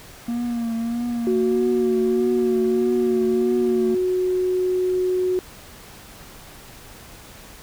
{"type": "tone with vibrato", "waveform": "triangle", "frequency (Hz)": 234.2, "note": "A#3", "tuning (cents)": 8, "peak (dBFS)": -20, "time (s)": [0.28, 3.95], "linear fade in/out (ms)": 5, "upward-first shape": "triangle", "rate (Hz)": 1.6, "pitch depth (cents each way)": 54}
{"type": "tone with pitch glide", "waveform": "sine", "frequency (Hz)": [370, 367.2], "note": ["F#4", "F#4"], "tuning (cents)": [0, -13], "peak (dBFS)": -18, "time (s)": [1.27, 5.39], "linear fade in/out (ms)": 0, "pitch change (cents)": -13, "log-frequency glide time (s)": [1.75, 4.19]}
{"effects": ["pink hiss -43 dBFS RMS until 7.62 s"]}